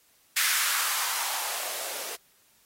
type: noise with band-pass filter sweep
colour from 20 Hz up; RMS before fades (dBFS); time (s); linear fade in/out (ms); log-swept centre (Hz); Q
violet; -30; 0.36-2.16; 10; 1700 to 440; 2.2
effects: white hiss -63 dBFS RMS until 2.65 s + AAC 48 kbps